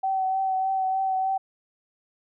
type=tone with vibrato; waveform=sine; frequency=763 Hz; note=G5; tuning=47 cents flat; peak=-22 dBFS; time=0.03-1.38 s; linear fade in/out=10 ms; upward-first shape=triangle; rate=3.3 Hz; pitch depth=22 cents each way; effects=none